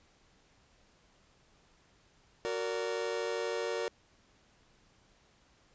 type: chord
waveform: 40% pulse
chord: Gb augmented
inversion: none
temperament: just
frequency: 370 / 462.5 / 578.1 Hz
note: Gb4 / Bb4 / D5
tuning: 0 / -14 / -27 cents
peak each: -38 / -34 / -38 dBFS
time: 2.45-3.88 s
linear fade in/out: 0 ms
effects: pink hiss -66 dBFS RMS until 5.74 s + resampled to 16000 Hz